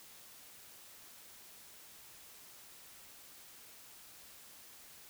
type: silence
effects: white hiss -56 dBFS RMS until 5.09 s